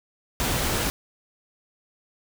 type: noise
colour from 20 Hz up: pink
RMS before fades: -25 dBFS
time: 0.4-0.9 s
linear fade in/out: 0 ms
effects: none